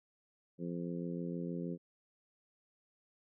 harmonic tone, 86.4 Hz, F2, 18 cents flat, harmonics 2 / 3 / 4 / 5 / 6, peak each -39 / -43 / -45 / -47 / -49 dBFS, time 0.58-1.78 s, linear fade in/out 50 ms, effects none

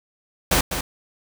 pink noise with echo, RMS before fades -18 dBFS, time 0.51-0.61 s, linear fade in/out 5 ms, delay 200 ms, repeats 1, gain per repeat -8 dB, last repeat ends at 0.81 s, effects none

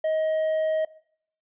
triangle tone, 630 Hz, D#5, 21 cents sharp, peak -20 dBFS, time 0.04-0.85 s, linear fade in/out 5 ms, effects noise-tail reverb RT60 0.6 s tail -20 dB re dry + resampled to 8000 Hz

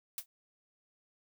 blue noise with exponential decay, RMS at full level -33 dBFS, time 0.18-0.26 s, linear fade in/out 1 ms, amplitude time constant 16 ms, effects none

